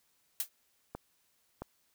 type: noise with exponential decay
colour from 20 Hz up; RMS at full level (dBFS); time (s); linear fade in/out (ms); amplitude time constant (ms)
blue; -28; 0.4-0.49; 2; 19
type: clicks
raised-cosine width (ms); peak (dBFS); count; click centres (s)
1; -25; 2; 0.95 / 1.62
effects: white hiss -73 dBFS RMS until 1.94 s